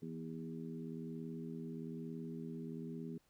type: harmonic tone with a mistuned harmonic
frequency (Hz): 81.1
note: E2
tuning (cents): -28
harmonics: 2 / 3 / 4 / 5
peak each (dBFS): -46 / -46 / -52 / -51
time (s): 0.02-3.18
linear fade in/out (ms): 5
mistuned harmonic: 2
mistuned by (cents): +35
effects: pink hiss -75 dBFS RMS until 3.29 s